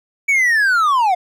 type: linear sweep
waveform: triangle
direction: down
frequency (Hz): 2289 to 693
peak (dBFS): -10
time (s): 0.28-1.15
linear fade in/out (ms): 10
effects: none